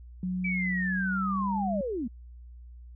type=tone with pitch glide; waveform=sine; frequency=183.1 to 198.52 Hz; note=F#3 to G3; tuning=-18 to +22 cents; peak=-28 dBFS; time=0.23-1.81 s; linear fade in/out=2 ms; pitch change=+140 cents; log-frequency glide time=0.77-1.59 s
type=linear sweep; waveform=sine; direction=down; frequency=2327 to 210.6 Hz; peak=-29 dBFS; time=0.44-2.08 s; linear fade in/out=10 ms
effects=added 60 Hz sine -44 dBFS peak until 2.95 s